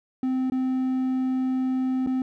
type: tone with dropouts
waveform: triangle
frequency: 258.9 Hz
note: C4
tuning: 18 cents flat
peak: -20 dBFS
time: 0.23-2.22 s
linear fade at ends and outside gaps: 2 ms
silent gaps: 0.5-0.52 / 2.064-2.071 s
effects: none